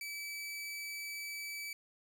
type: tone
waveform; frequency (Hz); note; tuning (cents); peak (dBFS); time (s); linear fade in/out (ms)
sawtooth; 2302; D7; -35; -37; 0.01-1.73; 2
effects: none